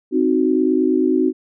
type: chord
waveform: sine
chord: C diminished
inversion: none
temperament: equal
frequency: 261.6 / 311.1 / 370 Hz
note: C4 / Eb4 / Gb4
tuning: 0 / 0 / 0 cents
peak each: -18 dBFS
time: 0.11-1.33 s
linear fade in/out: 50 ms
effects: none